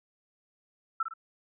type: tone with echo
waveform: sine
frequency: 1331 Hz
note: E6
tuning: 16 cents sharp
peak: -25 dBFS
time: 1-1.03 s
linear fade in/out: 5 ms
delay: 54 ms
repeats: 2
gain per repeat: -7 dB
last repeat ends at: 1.138 s
effects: none